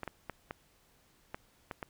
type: clicks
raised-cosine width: 0.5 ms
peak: -23 dBFS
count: 7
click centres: 0.033 / 0.077 / 0.297 / 0.509 / 1.345 / 1.712 / 1.828 s
effects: pink hiss -67 dBFS RMS until 1.89 s